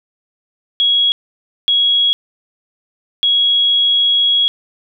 sine tone bursts at uneven times, 3322 Hz, G#7, in tune, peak -10 dBFS, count 3, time 0.8-1.12 / 1.68-2.13 / 3.23-4.48 s, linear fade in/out 0 ms, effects none

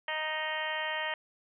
harmonic tone, 311.1 Hz, D#4, in tune, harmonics 2 / 3 / 4 / 5 / 6 / 7 / 8 / 9 / 10, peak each -39 / -38 / -44 / -45 / -35 / -42 / -45 / -43 / -41 dBFS, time 0.08-1.14 s, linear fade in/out 2 ms, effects none

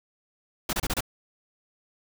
pink noise bursts, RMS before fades -27 dBFS, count 5, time 0.69-1.007 s, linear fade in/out 5 ms, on 41 ms, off 28 ms, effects none

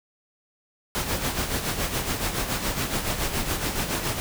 pink noise with tremolo, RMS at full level -25 dBFS, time 0.95-4.2 s, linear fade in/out 0 ms, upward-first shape sine, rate 7.1 Hz, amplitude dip 55%, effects none

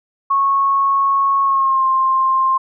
sine tone with pitch glide, 1100 to 1055.8 Hz, C#6 to C6, -14 to +15 cents, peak -12 dBFS, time 0.3-2.58 s, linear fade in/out 10 ms, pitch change -71 cents, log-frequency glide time 1.43-1.85 s, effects none

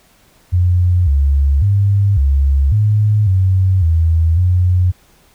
sine tone with pitch steps, 89.1 / 69.9 / 100 / 69.1 / 105.7 / 94.1 / 81.7 / 90.2 Hz, F2 / C#2 / G2 / C#2 / G#2 / F#2 / E2 / F#2, +35 / +15 / +35 / -5 / +31 / +30 / -15 / -44 cents, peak -9 dBFS, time 0.52-4.92 s, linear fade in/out 20 ms, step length 550 ms, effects pink hiss -51 dBFS RMS until 5.34 s

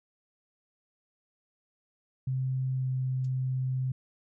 sine tone with pitch glide, 130.6 to 129.7 Hz, C3 to C3, -3 to -15 cents, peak -27 dBFS, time 2.27-3.92 s, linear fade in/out 5 ms, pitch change -12 cents, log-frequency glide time 2.74-2.87 s
violet noise with exponential decay, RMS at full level -43 dBFS, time 3.24-3.31 s, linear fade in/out 5 ms, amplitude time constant 15 ms
effects resampled to 16000 Hz

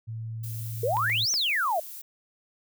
sine tone, 112.4 Hz, A2, 37 cents sharp, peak -32 dBFS, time 0.07-1.26 s, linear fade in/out 20 ms
violet noise, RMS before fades -41 dBFS, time 0.43-2.02 s, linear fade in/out 10 ms
sine exponential two-way sweep, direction up then down, 431.6 to 6272 to 604 Hz, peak -23 dBFS, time 0.83-1.8 s, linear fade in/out 5 ms, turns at 1.31 s
clicks, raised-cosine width 0.3 ms, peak -23 dBFS, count 3, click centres 0.969 / 1.099 / 1.34 s
effects none

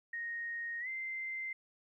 sine tone with pitch glide, 1864.7 to 2081 Hz, A#6 to C7, 0 to -10 cents, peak -37 dBFS, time 0.13-1.53 s, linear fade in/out 5 ms, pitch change +190 cents, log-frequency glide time 0.8-0.88 s, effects 13-bit

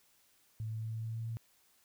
sine tone with pitch steps, 110 / 110.7 / 111.41 / 112.12 / 112.83 / 113.55 / 114.27 Hz, A2 / A2 / A2 / A2 / A2 / A#2 / A#2, 0 / +11 / +22 / +33 / +44 / -45 / -34 cents, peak -36 dBFS, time 0.6-1.37 s, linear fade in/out 0 ms, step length 110 ms, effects white hiss -69 dBFS RMS until 1.84 s

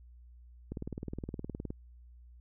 click train, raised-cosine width 3 ms, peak -25 dBFS, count 20, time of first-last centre 0.72-1.704 s, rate 19.3 Hz, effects added 60 Hz sine -52 dBFS peak until 2.4 s

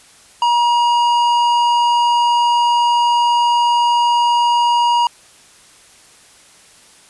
sine tone with tanh clipping, 953 Hz, A#5, 38 cents sharp, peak -13 dBFS, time 0.42-5.07 s, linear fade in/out 2 ms, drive 12 dB, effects white hiss -46 dBFS RMS until 7.09 s + resampled to 24000 Hz

